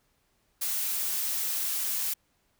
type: noise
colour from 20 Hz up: blue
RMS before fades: -30 dBFS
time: 0.61-2.14 s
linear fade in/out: 10 ms
effects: pink hiss -71 dBFS RMS until 2.59 s